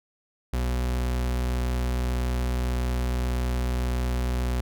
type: tone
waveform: 40% pulse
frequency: 61.74 Hz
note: B1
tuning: in tune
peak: -23 dBFS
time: 0.53-4.61 s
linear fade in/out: 5 ms
effects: none